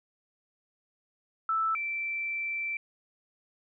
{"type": "tone pair in turn", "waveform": "sine", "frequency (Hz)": [1318.5, 2337], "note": ["E6", "D7"], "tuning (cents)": [0, -9], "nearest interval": "minor seventh", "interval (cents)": 991, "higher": "second", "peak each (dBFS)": [-25, -30], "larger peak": "first", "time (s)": [[1.49, 1.75], [1.75, 2.77]], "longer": "second", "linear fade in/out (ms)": 2, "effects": []}